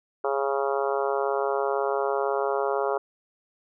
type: harmonic tone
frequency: 138 Hz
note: C#3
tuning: 7 cents flat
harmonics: 3 / 4 / 5 / 6 / 7 / 8 / 9 / 10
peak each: -27 / -29 / -31 / -33 / -34 / -35 / -36 / -37 dBFS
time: 0.24-2.98 s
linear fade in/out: 5 ms
effects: none

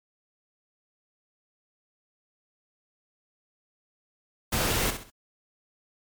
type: noise with echo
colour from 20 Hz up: pink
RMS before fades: -26 dBFS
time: 4.52-4.91 s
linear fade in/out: 10 ms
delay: 65 ms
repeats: 3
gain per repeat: -9 dB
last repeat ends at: 5.105 s
effects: MP3 96 kbps

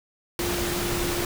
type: tone in noise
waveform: sine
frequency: 349.2 Hz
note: F4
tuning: in tune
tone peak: -29 dBFS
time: 0.39-1.25 s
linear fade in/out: 2 ms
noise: pink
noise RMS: -28 dBFS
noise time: 0.39-1.25 s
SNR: -4 dB
effects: none

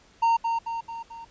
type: tone with echo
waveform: triangle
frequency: 920 Hz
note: A#5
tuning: 23 cents flat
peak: -16 dBFS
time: 0.22-0.37 s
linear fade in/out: 10 ms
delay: 220 ms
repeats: 4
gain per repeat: -5 dB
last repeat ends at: 1.25 s
effects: pink hiss -57 dBFS RMS until 1.3 s + resampled to 16000 Hz

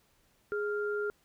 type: tone pair together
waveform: sine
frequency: 415.3 / 1396.9 Hz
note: G#4 / F6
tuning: 0 / 0 cents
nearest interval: octave + major sixth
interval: 2100 cents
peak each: -31 / -36 dBFS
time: 0.52-1.1 s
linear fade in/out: 0 ms
effects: pink hiss -69 dBFS RMS until 1.24 s

